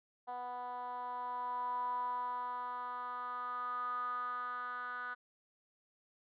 10% pulse tone with band-pass filter sweep, 246.9 Hz, B3, in tune, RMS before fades -40 dBFS, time 0.27-5.15 s, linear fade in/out 20 ms, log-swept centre 830 to 1400 Hz, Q 9.7, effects resampled to 11025 Hz

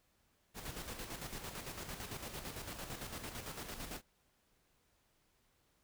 pink noise with tremolo, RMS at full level -44 dBFS, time 0.54-4.02 s, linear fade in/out 50 ms, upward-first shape square, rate 8.9 Hz, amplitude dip 50%, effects pink hiss -75 dBFS RMS until 5.83 s

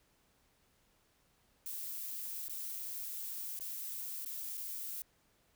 violet noise with dropouts, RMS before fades -42 dBFS, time 1.66-5.02 s, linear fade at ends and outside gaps 1 ms, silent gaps 2.483-2.495 / 3.591-3.607 / 4.248-4.259 / 4.572-4.576 s, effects pink hiss -72 dBFS RMS until 5.55 s

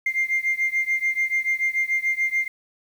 sine beating tone pair, 2100 / 2106.9 Hz, C7 / C7, +6 / +11 cents, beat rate 6.9 Hz, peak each -22 / -23 dBFS, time 0.06-2.48 s, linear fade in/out 5 ms, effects tanh soft clip ceiling -15 dBFS + 8-bit

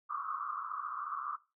white band-pass noise, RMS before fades -39 dBFS, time 0.09-1.37 s, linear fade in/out 20 ms, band 1100 to 1300 Hz, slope 96 dB/octave, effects noise-tail reverb RT60 0.3 s tail -20 dB re dry

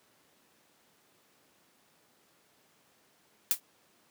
blue noise with exponential decay, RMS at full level -21 dBFS, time 3.51-3.6 s, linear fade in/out 0 ms, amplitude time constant 18 ms, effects pink hiss -66 dBFS RMS until 4.1 s + high-pass 200 Hz 12 dB/octave

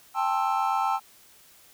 triangle chord, A minor seventh, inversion third, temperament just, 792 / 880 / 1056 / 1320 Hz, G5 / A5 / C6 / E6, +18 / 0 / +16 / +2 cents, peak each -25 / -26 / -30 / -27 dBFS, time 0.14-1 s, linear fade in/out 50 ms, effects white hiss -55 dBFS RMS until 1.73 s

